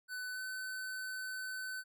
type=tone with pitch glide; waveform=square; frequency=1500 to 1516.6 Hz; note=F#6 to F#6; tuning=+23 to +42 cents; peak=-40 dBFS; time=0.08-1.84 s; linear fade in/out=50 ms; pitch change=+19 cents; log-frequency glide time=0.33-0.39 s; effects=none